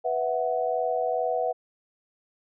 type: chord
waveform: sine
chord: B suspended fourth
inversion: none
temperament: just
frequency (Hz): 493.9 / 658.5 / 740.8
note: B4 / E5 / F#5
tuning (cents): 0 / -2 / +2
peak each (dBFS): -28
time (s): 0.04-1.53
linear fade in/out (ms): 20
effects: none